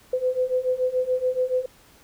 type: beating tone pair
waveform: sine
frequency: 504 / 511 Hz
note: B4 / C5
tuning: +35 / -41 cents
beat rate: 7 Hz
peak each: -25 / -23 dBFS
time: 0.13-1.66 s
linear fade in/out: 5 ms
effects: pink hiss -54 dBFS RMS until 2.03 s